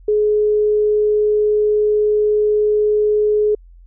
sine tone, 421.8 Hz, G#4, 27 cents sharp, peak -12 dBFS, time 0.08-3.55 s, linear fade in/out 5 ms, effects added 43 Hz sine -40 dBFS peak until 3.86 s

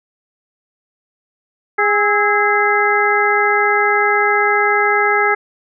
harmonic tone with a mistuned harmonic, 411.9 Hz, G#4, 14 cents flat, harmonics 1 / 2 / 3 / 4 / 5, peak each -18 / -18 / -18 / -18 / -18 dBFS, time 1.78-5.35 s, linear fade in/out 10 ms, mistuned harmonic 3, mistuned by +83 cents, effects none

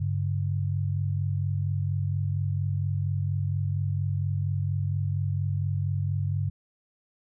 sine tone pair together, 98.2 / 142.49 Hz, G2 / C#3, +4 / +48 cents, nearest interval tritone, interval 644 cents, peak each -26 / -29 dBFS, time 0-6.5 s, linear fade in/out 10 ms, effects none

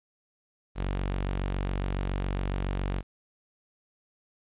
sawtooth tone, 47.2 Hz, F#1, 35 cents sharp, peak -24 dBFS, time 0.75-3.03 s, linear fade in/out 50 ms, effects resampled to 8000 Hz + 11-bit

